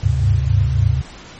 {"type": "tone cluster", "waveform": "sine", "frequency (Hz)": [73.1, 98.2, 101.9, 129.3], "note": ["D2", "G2", "G#2", "C3"], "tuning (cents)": [-7, 4, -32, -20], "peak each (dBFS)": -18, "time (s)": [0.03, 1.02], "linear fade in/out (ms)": 10, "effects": ["pink hiss -38 dBFS RMS until 1.39 s", "MP3 32 kbps"]}